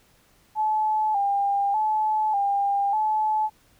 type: tone with vibrato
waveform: sine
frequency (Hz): 830.6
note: G#5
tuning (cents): 0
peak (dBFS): -20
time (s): 0.55-3.5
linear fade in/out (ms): 50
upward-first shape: square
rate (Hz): 0.84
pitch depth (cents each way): 64
effects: pink hiss -60 dBFS RMS until 3.79 s